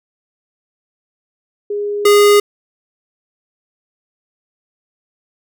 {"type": "tone pair in turn", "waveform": ["sine", "square"], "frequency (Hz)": [411.2, 411.2], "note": ["G#4", "G#4"], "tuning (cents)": [-17, -17], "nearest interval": "unison", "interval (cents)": 0, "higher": "neither", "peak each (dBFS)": [-17, -7], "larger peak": "second", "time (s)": [[1.7, 2.05], [2.05, 2.4]], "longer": "neither", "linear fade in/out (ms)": 5, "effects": []}